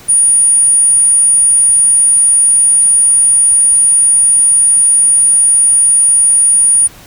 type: tone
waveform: sine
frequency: 9520 Hz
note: D9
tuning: 22 cents sharp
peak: -5 dBFS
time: 0.08-6.88 s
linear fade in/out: 20 ms
effects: pink hiss -37 dBFS RMS until 7.06 s